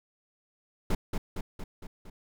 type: noise with echo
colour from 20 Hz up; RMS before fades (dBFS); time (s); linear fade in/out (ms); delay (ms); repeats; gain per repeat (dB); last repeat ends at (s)
brown; -25; 0.9-0.95; 5; 230; 5; -4; 2.1
effects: none